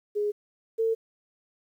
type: tone pair in turn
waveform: sine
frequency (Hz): 415.3 / 450.2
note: G#4 / A4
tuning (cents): 0 / +40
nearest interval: minor second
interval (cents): 140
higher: second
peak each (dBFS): -24 / -22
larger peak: second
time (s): 0.15-0.32 / 0.78-0.95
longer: neither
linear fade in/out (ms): 20
effects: 10-bit